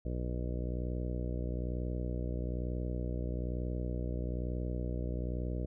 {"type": "harmonic tone", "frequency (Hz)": 61.1, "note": "B1", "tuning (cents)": -18, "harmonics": [1, 2, 3, 4, 5, 6, 7, 8, 9, 10], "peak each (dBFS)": [-35, -40, -43, -47, -45, -48, -50, -47, -54, -50], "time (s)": [0.05, 5.66], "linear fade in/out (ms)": 5, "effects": []}